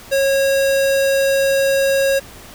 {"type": "tone", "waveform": "square", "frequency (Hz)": 546, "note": "C#5", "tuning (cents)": -26, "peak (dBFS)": -14, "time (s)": [0.11, 2.2], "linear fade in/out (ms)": 20, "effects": ["pink hiss -39 dBFS RMS until 2.54 s"]}